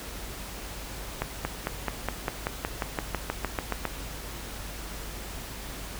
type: accelerating click train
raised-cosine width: 0.5 ms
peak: -12 dBFS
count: 16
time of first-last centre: 1.22-3.853 s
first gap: 230 ms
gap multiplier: 0.96
effects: added 50 Hz sine -41 dBFS peak until 5.99 s + pink hiss -40 dBFS RMS until 5.99 s